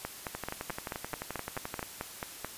two click trains, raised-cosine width 0.5 ms, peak -20 / -19 dBFS, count 18 / 12, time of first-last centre 0.35-1.828 / 0.05-2.447 s, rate 11.5 / 4.59 Hz, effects white hiss -46 dBFS RMS until 2.57 s + resampled to 32000 Hz

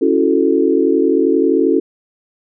sine chord, F# minor seventh, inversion second, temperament equal, 277.2 / 329.6 / 370 / 440 Hz, C#4 / E4 / F#4 / A4, 0 / 0 / 0 / 0 cents, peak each -16 dBFS, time 0.01-1.8 s, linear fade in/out 10 ms, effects none

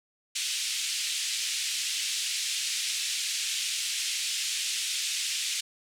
pink band-pass noise, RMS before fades -31 dBFS, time 0.35-5.61 s, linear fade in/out 10 ms, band 2600 to 9100 Hz, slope 24 dB/octave, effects none

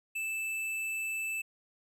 sine tone with hard clipping, 2637 Hz, E7, in tune, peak -34 dBFS, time 0.15-1.42 s, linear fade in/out 10 ms, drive 11 dB, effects none

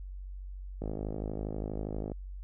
click train, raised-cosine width 2 ms, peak -23 dBFS, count 69, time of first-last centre 0.82-2.118 s, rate 52.4 Hz, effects added 47 Hz sine -39 dBFS peak until 2.43 s

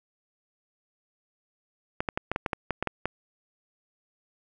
clicks, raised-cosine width 0.5 ms, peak -12 dBFS, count 11, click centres 2.005 / 2.088 / 2.175 / 2.316 / 2.361 / 2.462 / 2.532 / 2.707 / 2.826 / 2.873 / 3.056 s, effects none

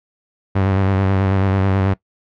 sawtooth tone with vibrato, 96.4 Hz, G2, 28 cents flat, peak -10 dBFS, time 0.55-1.94 s, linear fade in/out 10 ms, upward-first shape square, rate 9.2 Hz, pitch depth 30 cents each way, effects noise-tail reverb RT60 0.1 s tail -20 dB re dry + low-pass 2000 Hz 12 dB/octave

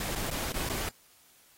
pink noise with dropouts, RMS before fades -34 dBFS, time 0-0.89 s, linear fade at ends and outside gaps 2 ms, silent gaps 0.151-0.159 / 0.301-0.311 / 0.522-0.541 / 0.691-0.696 s, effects white hiss -61 dBFS RMS until 1.57 s + AAC 48 kbps

